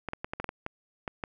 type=clicks; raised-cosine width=0.5 ms; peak=-18 dBFS; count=10; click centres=0.087 / 0.134 / 0.245 / 0.335 / 0.4 / 0.443 / 0.491 / 0.664 / 1.078 / 1.238 s; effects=none